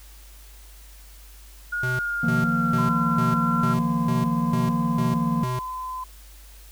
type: tone with pitch glide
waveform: sine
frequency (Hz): 1436 to 1364.8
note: F6 to F6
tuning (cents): +48 to -40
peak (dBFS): -24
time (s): 1.72-3.74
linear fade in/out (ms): 10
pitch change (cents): -88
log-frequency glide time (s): 1.86-2.77
type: tone bursts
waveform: square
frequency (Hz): 126.3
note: B2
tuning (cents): +39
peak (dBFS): -26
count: 9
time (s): 1.83-5.59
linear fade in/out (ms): 2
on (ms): 160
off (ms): 290
type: chord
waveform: triangle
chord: Eb suspended second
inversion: none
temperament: equal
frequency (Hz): 155.56 / 174.61 / 233.1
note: Eb3 / F3 / Bb3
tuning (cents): 0 / 0 / 0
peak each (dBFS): -25 / -24 / -22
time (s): 2.23-5.44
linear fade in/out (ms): 5
type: tone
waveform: sine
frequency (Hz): 1021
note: C6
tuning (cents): -43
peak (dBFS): -29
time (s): 2.78-6.04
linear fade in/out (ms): 5
effects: added 50 Hz sine -44 dBFS peak until 6.71 s + white hiss -51 dBFS RMS until 6.71 s